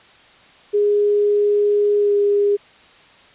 sine tone with pitch glide, 412.6 to 407.4 Hz, G#4 to G#4, -11 to -33 cents, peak -13 dBFS, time 0.73-2.57 s, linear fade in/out 20 ms, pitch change -22 cents, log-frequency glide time 1.98-2.14 s, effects white hiss -48 dBFS RMS until 3.34 s + resampled to 8000 Hz

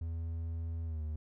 triangle tone with pitch glide, 82.5 to 76.98 Hz, E2 to D#2, +2 to -18 cents, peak -33 dBFS, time 0.01-1.16 s, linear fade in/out 5 ms, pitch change -120 cents, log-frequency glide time 0.85-1.02 s, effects none

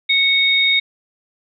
sine tone pair together, 2217 / 3716 Hz, C#7 / A#7, 0 / -6 cents, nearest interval major sixth, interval 894 cents, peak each -15 dBFS, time 0.09-0.8 s, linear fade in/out 10 ms, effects none

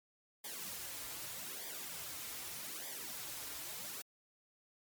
white noise with flanger, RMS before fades -45 dBFS, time 0.44-4.02 s, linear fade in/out 5 ms, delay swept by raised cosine 0.73 to 5.43 ms, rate 0.82 Hz, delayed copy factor -0.8, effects MP3 96 kbps

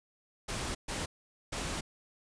pink noise bursts at uneven times, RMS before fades -36 dBFS, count 3, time 0.48-0.75 / 0.88-1.06 / 1.52-1.81 s, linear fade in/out 10 ms, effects resampled to 22050 Hz

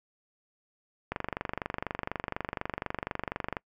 click train, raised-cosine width 0.5 ms, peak -16 dBFS, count 60, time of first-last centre 1.12-3.568 s, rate 24.1 Hz, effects noise-tail reverb RT60 0.1 s tail -26 dB re dry

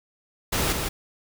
pink noise with echo, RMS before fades -24 dBFS, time 0.52-0.73 s, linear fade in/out 10 ms, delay 160 ms, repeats 1, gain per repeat -4 dB, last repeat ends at 0.89 s, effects none

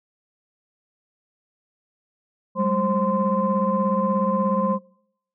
sine tone cluster, 191.2 / 207.9 / 529 / 1035 Hz, G3 / G#3 / C5 / C6, -43 / +2 / +19 / -19 cents, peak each -24 dBFS, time 2.55-4.79 s, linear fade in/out 50 ms, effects noise-tail reverb RT60 0.7 s tail -23 dB re dry + tanh soft clip ceiling -9 dBFS

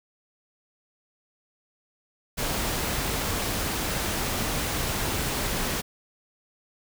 pink noise, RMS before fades -28 dBFS, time 2.37-5.82 s, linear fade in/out 20 ms, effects none

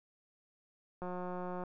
click train, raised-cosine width 1 ms, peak -28 dBFS, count 112, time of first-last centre 1.02-1.637 s, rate 180 Hz, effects none

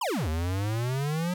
square exponential two-way sweep, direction down then up, 1108.7 to 76.3 to 183.3 Hz, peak -27 dBFS, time 0.01-1.34 s, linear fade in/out 5 ms, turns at 0.28 s, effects none

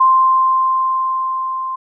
sine tone with level ramp, 1046.5 Hz, C6, in tune, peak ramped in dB -7 to -20 dBFS, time 0-1.76 s, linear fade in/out 10 ms, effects none

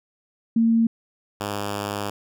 sine / 5% pulse tone pair in turn, 228.1 / 102.14 Hz, A#3 / G#2, -37 / -28 cents, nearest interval octave + major second, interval 1391 cents, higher first, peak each -15 dBFS, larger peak neither, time 0.56-0.87 / 1.4-2.1 s, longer second, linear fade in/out 5 ms, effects none

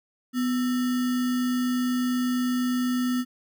sine tone with sample-and-hold, 249.2 Hz, B3, 16 cents sharp, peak -22 dBFS, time 0.33-3.25 s, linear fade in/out 50 ms, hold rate 1575 Hz, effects none

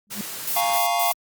sine tone with exponential growth, 205.3 Hz, G#3, 20 cents flat, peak -24 dBFS, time 0.07-0.21 s, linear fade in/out 0 ms, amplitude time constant 29 ms
white high-pass noise, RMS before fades -33 dBFS, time 0.1-0.79 s, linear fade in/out 20 ms, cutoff 100 Hz, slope 96 dB/octave
violet noise bursts, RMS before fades -25 dBFS, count 3, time 0.47-1.13 s, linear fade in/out 5 ms, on 140 ms, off 120 ms
square chord, Bb minor seventh, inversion second, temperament equal, 698.5 / 830.6 / 932.3 / 1108.7 Hz, F5 / Ab5 / Bb5 / Db6, 0 / 0 / 0 / 0 cents, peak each -23 / -29 / -29 / -29 dBFS, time 0.56-1.12 s, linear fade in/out 5 ms
effects Opus 48 kbps

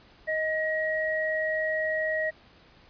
sine tone pair together, 626.8 / 1898 Hz, D#5 / A#6, +13 / +31 cents, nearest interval octave + perfect fifth, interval 1918 cents, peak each -28 dBFS, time 0.27-2.31 s, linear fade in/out 20 ms, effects pink hiss -56 dBFS RMS until 2.89 s + resampled to 11025 Hz

